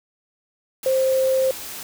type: tone in noise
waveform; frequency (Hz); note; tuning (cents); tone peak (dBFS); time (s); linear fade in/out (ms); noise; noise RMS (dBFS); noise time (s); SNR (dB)
sine; 526; C5; +9; -16; 0.86-1.51; 2; white; -34; 0.83-1.83; +15
effects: none